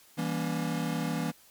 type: chord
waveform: square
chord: E diminished seventh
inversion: none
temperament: just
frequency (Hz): 164.81 / 197.78 / 237.3 / 284.8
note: E3 / G3 / Bb3 / Db4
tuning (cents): 0 / +16 / +31 / +47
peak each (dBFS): -33 / -38 / -35 / -37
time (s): 0.17-1.32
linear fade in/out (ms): 20
effects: white hiss -58 dBFS RMS until 1.5 s + MP3 96 kbps